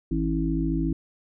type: harmonic tone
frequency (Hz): 54.1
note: A1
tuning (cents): -29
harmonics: 1 / 3 / 5 / 6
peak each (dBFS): -28 / -28 / -28 / -28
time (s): 0.11-0.93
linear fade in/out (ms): 5
effects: none